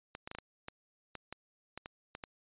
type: clicks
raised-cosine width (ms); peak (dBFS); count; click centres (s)
0.3; -26; 12; 0.151 / 0.275 / 0.314 / 0.35 / 0.386 / 0.684 / 1.153 / 1.326 / 1.776 / 1.859 / 2.151 / 2.238
effects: resampled to 8000 Hz